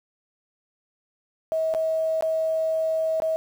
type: tone with dropouts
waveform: sine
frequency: 641 Hz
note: E5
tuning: 49 cents flat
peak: -21 dBFS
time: 1.52-3.36 s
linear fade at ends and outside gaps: 0 ms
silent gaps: 1.739-1.748 / 2.209-2.224 / 3.201-3.221 s
effects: 8-bit